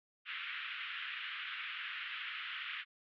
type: band-pass noise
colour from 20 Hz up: white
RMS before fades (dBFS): -43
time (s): 0.25-2.85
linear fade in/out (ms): 50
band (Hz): 1300 to 3200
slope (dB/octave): 48
effects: none